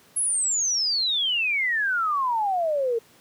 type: exponential sweep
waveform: sine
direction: down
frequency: 11000 to 447.1 Hz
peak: -21 dBFS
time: 0.16-2.99 s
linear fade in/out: 10 ms
effects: pink hiss -55 dBFS RMS until 3.2 s + high-pass 150 Hz 12 dB/octave